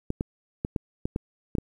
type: clicks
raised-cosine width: 3 ms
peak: -14 dBFS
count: 8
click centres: 0.104 / 0.209 / 0.649 / 0.762 / 1.055 / 1.161 / 1.552 / 1.584 s
effects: 9-bit

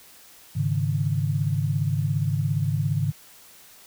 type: chord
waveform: sine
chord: Ab suspended fourth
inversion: none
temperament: just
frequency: 103.83 / 138.43 / 155.74 Hz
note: Ab2 / Db3 / Eb3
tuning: 0 / -2 / +2 cents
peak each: -26 / -25 / -26 dBFS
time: 0.55-3.12 s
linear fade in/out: 20 ms
effects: white hiss -50 dBFS RMS until 3.86 s

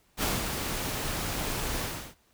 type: noise with ADSR envelope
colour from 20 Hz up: pink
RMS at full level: -27 dBFS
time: 0.17-2.15 s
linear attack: 57 ms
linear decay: 190 ms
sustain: -5 dB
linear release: 330 ms
effects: pink hiss -66 dBFS RMS until 2.33 s

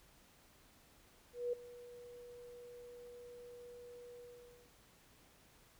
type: tone with ADSR envelope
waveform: sine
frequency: 484.8 Hz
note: B4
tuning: 32 cents flat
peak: -33 dBFS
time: 1.33-4.73 s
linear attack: 200 ms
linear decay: 6 ms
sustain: -18 dB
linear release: 540 ms
effects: pink hiss -66 dBFS RMS until 5.79 s

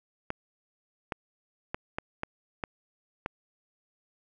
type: clicks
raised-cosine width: 0.5 ms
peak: -16 dBFS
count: 7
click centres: 0.304 / 1.122 / 1.745 / 1.985 / 2.234 / 2.638 / 3.261 s
effects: none

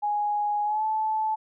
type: tone with pitch glide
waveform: sine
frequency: 830.6 to 870.4 Hz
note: G#5 to A5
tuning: 0 to -19 cents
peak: -23 dBFS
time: 0.02-1.36 s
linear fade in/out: 20 ms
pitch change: +81 cents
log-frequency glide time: 0.64-0.84 s
effects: none

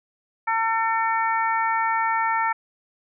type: harmonic tone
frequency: 450 Hz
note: A4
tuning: 39 cents sharp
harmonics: 2 / 3 / 4 / 5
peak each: -22 / -26 / -28 / -30 dBFS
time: 0.47-2.53 s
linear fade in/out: 10 ms
effects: none

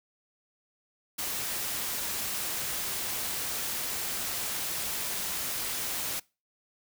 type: noise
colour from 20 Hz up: white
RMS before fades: -33 dBFS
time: 1.18-6.2 s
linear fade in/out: 10 ms
effects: noise-tail reverb RT60 0.3 s tail -24 dB re dry

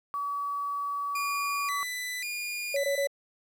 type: tone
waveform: sine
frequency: 1140 Hz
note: C#6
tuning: 48 cents sharp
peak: -29 dBFS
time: 0.14-1.83 s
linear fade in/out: 0 ms
type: tone with vibrato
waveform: sawtooth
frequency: 2200 Hz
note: C#7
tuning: 14 cents flat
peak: -29 dBFS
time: 1.15-3.07 s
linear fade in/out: 5 ms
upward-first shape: square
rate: 0.93 Hz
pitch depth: 170 cents each way
type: tone bursts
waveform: sine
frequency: 560 Hz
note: C#5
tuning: 18 cents sharp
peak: -25 dBFS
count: 3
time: 2.74-3.073 s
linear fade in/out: 5 ms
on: 97 ms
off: 21 ms
effects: 9-bit

